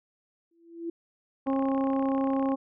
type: tone with exponential growth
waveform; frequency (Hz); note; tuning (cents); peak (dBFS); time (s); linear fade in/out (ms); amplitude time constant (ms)
sine; 335.8; E4; +32; -28; 0.51-0.9; 5; 84
type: harmonic tone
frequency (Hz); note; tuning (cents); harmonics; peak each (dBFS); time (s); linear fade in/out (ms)
270; C#4; -45; 1 / 2 / 3 / 4; -25 / -31 / -35 / -37; 1.46-2.56; 20
type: click train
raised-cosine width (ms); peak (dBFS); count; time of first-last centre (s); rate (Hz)
0.5; -27; 35; 1.47-2.519; 32.4
effects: none